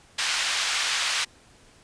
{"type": "band-pass noise", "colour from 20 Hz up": "white", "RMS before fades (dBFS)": -26, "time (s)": [0.18, 1.25], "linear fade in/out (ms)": 10, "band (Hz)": [1200, 4500], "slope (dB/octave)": 12, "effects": ["pink hiss -55 dBFS RMS until 1.83 s", "resampled to 22050 Hz"]}